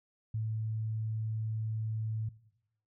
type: tone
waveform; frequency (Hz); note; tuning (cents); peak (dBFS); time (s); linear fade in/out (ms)
sine; 110; A2; 0; -31; 0.34-2.29; 5
effects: noise-tail reverb RT60 0.9 s tail -20 dB re dry